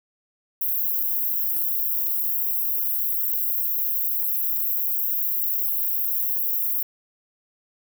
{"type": "high-pass noise", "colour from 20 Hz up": "white", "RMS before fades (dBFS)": -24, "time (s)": [0.61, 6.83], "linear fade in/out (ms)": 5, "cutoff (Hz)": 12000, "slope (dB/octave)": 96, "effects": []}